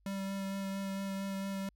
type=tone with vibrato; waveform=square; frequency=195.1 Hz; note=G3; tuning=8 cents flat; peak=-36 dBFS; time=0.06-1.69 s; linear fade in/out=2 ms; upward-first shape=sine; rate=4.4 Hz; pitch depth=12 cents each way; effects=added 50 Hz sine -66 dBFS peak until 1.75 s